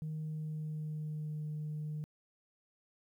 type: tone with pitch glide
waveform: sine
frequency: 155.56 to 152.01 Hz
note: D#3 to D#3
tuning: 0 to -40 cents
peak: -35 dBFS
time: 0.02-2.04 s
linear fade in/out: 0 ms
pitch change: -40 cents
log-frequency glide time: 0.18-1.46 s
effects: tanh soft clip ceiling -34 dBFS + 12-bit